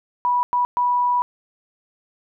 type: tone bursts at uneven times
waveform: sine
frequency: 979 Hz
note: B5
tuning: 15 cents flat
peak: -16 dBFS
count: 3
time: 0.25-0.43 / 0.53-0.65 / 0.77-1.22 s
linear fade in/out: 0 ms
effects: none